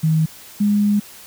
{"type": "tone pair in turn", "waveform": "sine", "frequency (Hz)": [158.3, 206.1], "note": ["D#3", "G#3"], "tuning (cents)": [30, -13], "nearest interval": "perfect fourth", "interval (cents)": 457, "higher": "second", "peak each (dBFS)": -13, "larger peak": "neither", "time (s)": [[0.03, 0.26], [0.6, 1]], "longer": "second", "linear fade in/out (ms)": 10, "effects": ["white hiss -41 dBFS RMS until 1.26 s"]}